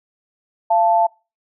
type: tone pair together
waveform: sine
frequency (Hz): 686.3 / 880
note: F5 / A5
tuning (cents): -30 / 0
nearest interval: major third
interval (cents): 430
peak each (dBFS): -15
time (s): 0.7-1.07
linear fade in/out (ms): 10
effects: noise-tail reverb RT60 0.3 s tail -25 dB re dry